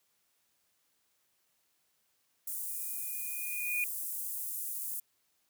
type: high-pass noise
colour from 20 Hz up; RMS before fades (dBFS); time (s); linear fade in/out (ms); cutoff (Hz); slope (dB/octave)
pink; -38; 2.47-5; 5; 9700; 24
type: tone with exponential growth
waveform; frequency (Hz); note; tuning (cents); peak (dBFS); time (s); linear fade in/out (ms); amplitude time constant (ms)
sine; 2454; D#7; -25; -28; 2.69-3.84; 1; 250
effects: white hiss -75 dBFS RMS until 5.49 s + high-pass 60 Hz 12 dB/octave